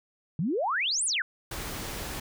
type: exponential two-way sweep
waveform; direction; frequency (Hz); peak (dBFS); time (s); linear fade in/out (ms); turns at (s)
sine; up then down; 143.6 to 10230 to 1413; -25; 0.39-1.22; 2; 1.05
type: noise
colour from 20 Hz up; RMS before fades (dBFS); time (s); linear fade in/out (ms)
pink; -36; 1.51-2.2; 5
effects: none